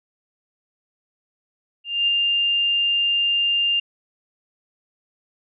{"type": "tone with ADSR envelope", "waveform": "sine", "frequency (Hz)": 2800, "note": "F7", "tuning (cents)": 4, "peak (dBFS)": -15, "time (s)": [1.84, 3.8], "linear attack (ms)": 240, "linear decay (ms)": 4, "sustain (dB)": -2, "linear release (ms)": 7, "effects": []}